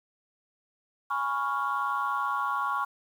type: chord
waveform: sine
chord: C# dominant seventh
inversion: second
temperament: equal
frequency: 830.6 / 987.8 / 1108.7 / 1396.9 Hz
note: G#5 / B5 / C#6 / E#6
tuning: 0 / 0 / 0 / 0 cents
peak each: -34 / -34 / -28 / -32 dBFS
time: 1.1-2.85 s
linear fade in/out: 10 ms
effects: tanh soft clip ceiling -19 dBFS + 9-bit